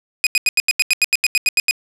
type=tone bursts; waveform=sawtooth; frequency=2491 Hz; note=D#7; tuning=1 cent sharp; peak=-8 dBFS; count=14; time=0.24-1.71 s; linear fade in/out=0 ms; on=27 ms; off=84 ms; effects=low-pass 12000 Hz 12 dB/octave